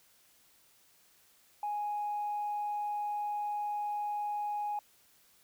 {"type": "tone", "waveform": "sine", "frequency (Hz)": 830.6, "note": "G#5", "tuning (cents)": 0, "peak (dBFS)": -31, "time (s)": [1.63, 4.79], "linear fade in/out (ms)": 2, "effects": ["tanh soft clip ceiling -28 dBFS", "white hiss -65 dBFS RMS until 5.43 s"]}